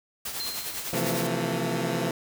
white noise with tremolo, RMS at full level -32 dBFS, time 0.25-1.27 s, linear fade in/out 5 ms, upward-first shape sine, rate 9.9 Hz, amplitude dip 50%
sine tone with exponential decay, 4148 Hz, C8, 16 cents flat, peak -29 dBFS, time 0.4-1.19 s, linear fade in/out 0 ms, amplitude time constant 170 ms
15% pulse chord, F major seventh, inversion second, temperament equal with one note detuned, 130.81 / 164.81 / 174.61 / 225.5 Hz, C3 / E3 / F3 / A3, 0 / 0 / 0 / +43 cents, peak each -25 dBFS, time 0.93-2.11 s, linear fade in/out 2 ms
effects none

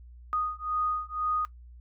sine beating tone pair, 1239 / 1241 Hz, D#6 / D#6, -8 / -5 cents, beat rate 2 Hz, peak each -31 dBFS, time 0.33-1.45 s, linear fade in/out 0 ms, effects noise-tail reverb RT60 0.1 s tail -17 dB re dry + added 60 Hz sine -46 dBFS peak until 1.8 s

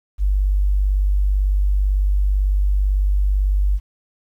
sine tone, 49 Hz, G1, in tune, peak -14 dBFS, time 0.18-3.8 s, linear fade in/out 50 ms, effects 9-bit

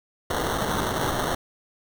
white noise with sample-and-hold, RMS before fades -26 dBFS, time 0.3-1.35 s, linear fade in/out 5 ms, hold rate 2450 Hz, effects none

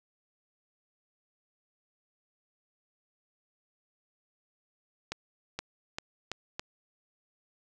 accelerating click train, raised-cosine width 0.2 ms, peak -17 dBFS, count 5, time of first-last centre 5.12-6.595 s, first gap 470 ms, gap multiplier 0.84, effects none

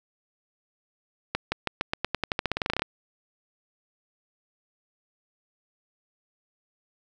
accelerating click train, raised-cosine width 0.3 ms, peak -9 dBFS, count 20, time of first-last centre 1.35-2.82 s, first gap 170 ms, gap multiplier 0.9, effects none

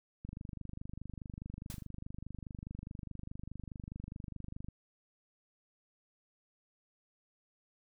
click train, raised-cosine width 5 ms, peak -31 dBFS, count 111, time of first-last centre 0.25-4.685 s, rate 24.8 Hz
white noise with exponential decay, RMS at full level -44 dBFS, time 1.7-1.87 s, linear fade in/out 2 ms, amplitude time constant 36 ms
effects none

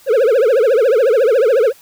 triangle tone with vibrato, 484.7 Hz, B4, 32 cents flat, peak -7 dBFS, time 0.06-1.73 s, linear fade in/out 50 ms, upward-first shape triangle, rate 14 Hz, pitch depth 290 cents each way, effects white hiss -46 dBFS RMS until 1.81 s

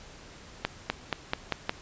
accelerating click train, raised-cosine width 0.3 ms, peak -10 dBFS, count 6, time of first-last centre 0.65-1.694 s, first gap 250 ms, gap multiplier 0.91, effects pink hiss -49 dBFS RMS until 1.81 s + resampled to 16000 Hz

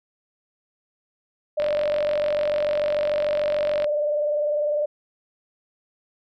sine tone with vibrato, 594 Hz, D5, 20 cents sharp, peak -20 dBFS, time 1.57-4.86 s, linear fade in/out 10 ms, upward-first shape square, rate 20 Hz, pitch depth 36 cents each way
click train, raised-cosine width 0.3 ms, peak -15 dBFS, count 106, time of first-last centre 1.6-3.844 s, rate 46.8 Hz
effects none

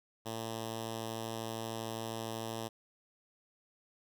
5% pulse tone with notch filter, 112.8 Hz, A2, 44 cents sharp, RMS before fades -40 dBFS, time 0.25-2.69 s, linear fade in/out 20 ms, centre 1400 Hz, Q 1.4, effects none

